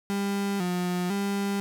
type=tone with vibrato; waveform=35% pulse; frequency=188.9 Hz; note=F#3; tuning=36 cents sharp; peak=-24 dBFS; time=0.1-1.6 s; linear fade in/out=0 ms; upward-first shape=square; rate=1 Hz; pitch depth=95 cents each way; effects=none